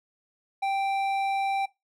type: tone with hard clipping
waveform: triangle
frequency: 784 Hz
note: G5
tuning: in tune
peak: -26 dBFS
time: 0.62-1.66 s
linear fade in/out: 10 ms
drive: 12 dB
effects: noise-tail reverb RT60 0.2 s tail -19 dB re dry